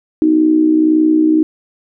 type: tone with amplitude modulation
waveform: sine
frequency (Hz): 312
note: D#4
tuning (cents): +5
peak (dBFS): -5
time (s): 0.22-1.43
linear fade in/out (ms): 0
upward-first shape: sine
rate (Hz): 61.8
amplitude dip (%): 65
effects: none